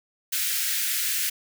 white high-pass noise, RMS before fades -26 dBFS, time 0.32-1.3 s, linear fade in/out 10 ms, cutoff 1500 Hz, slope 48 dB/octave, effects none

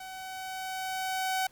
sawtooth tone with level ramp, 755 Hz, F#5, 35 cents sharp, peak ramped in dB -37 to -23 dBFS, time 0-1.47 s, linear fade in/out 5 ms, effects pink hiss -61 dBFS RMS until 1.51 s

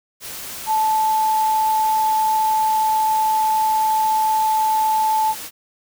sine tone in noise, 873 Hz, A5, 14 cents flat, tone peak -15 dBFS, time 0.66-5.35 s, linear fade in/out 50 ms, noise white, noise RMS -32 dBFS, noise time 0.2-5.51 s, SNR +14 dB, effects none

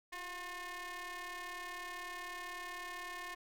sawtooth ring-modulated tone, 362 Hz, F#4, 38 cents flat, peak -36 dBFS, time 0.12-3.35 s, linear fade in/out 10 ms, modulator 1430 Hz, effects none

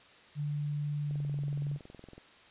sine tone with pitch glide, 146.83 to 143.64 Hz, D3 to D3, 0 to -38 cents, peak -31 dBFS, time 0.35-1.79 s, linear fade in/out 50 ms, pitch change -38 cents, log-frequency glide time 1.02-1.32 s
click train, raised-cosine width 2 ms, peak -36 dBFS, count 24, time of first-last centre 1.11-2.18 s, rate 21.5 Hz
effects white hiss -57 dBFS RMS until 2.5 s + resampled to 8000 Hz

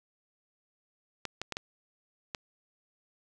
clicks, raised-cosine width 0.2 ms, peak -17 dBFS, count 5, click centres 1.253 / 1.416 / 1.523 / 1.569 / 2.348 s, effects none

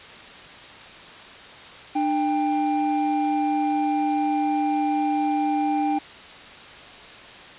triangle tone pair together, 299.3 / 793.1 Hz, D4 / G5, +33 / +20 cents, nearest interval octave + perfect fourth, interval 1687 cents, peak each -21 dBFS, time 1.95-5.99 s, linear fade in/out 10 ms, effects white hiss -42 dBFS RMS until 7.58 s + resampled to 8000 Hz

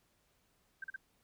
sine tone bursts, 1568 Hz, G6, in tune, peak -39 dBFS, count 3, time 0.82-0.962 s, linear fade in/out 5 ms, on 22 ms, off 38 ms, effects pink hiss -74 dBFS RMS until 1.23 s

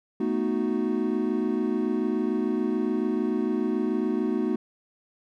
triangle chord, B dominant seventh, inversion third, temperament equal, 220 / 246.9 / 311.1 / 370 Hz, A3 / B3 / D#4 / F#4, 0 / 0 / 0 / 0 cents, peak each -27 dBFS, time 0.2-4.56 s, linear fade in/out 5 ms, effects none

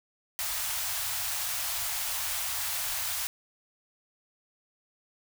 white band-stop noise, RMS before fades -32 dBFS, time 0.39-3.27 s, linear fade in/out 0 ms, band 120 to 630 Hz, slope 48 dB/octave, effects none

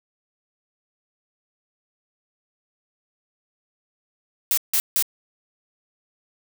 blue noise bursts, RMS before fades -20 dBFS, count 3, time 4.51-5.025 s, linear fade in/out 0 ms, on 65 ms, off 160 ms, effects none

